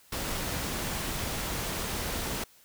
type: noise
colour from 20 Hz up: pink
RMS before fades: -33 dBFS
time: 0.12-2.44 s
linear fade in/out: 5 ms
effects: white hiss -59 dBFS RMS until 2.64 s

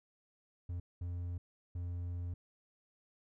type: tone bursts at uneven times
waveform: triangle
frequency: 87.7 Hz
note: F2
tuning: 8 cents sharp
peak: -35 dBFS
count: 3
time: 0.69-0.8 / 1.01-1.38 / 1.75-2.34 s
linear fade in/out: 5 ms
effects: none

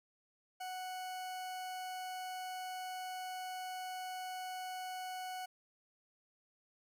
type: tone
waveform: 40% pulse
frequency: 740 Hz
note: F#5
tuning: in tune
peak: -40 dBFS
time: 0.6-5.46 s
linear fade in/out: 10 ms
effects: none

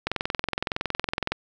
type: click train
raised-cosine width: 0.3 ms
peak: -9 dBFS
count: 28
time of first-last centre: 0.07-1.32 s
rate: 21.6 Hz
effects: none

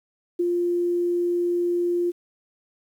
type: tone with ADSR envelope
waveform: sine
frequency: 349.5 Hz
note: F4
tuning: 1 cent sharp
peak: -18 dBFS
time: 0.39-2.12 s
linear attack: 10 ms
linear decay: 23 ms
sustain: -2 dB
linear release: 26 ms
effects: 9-bit

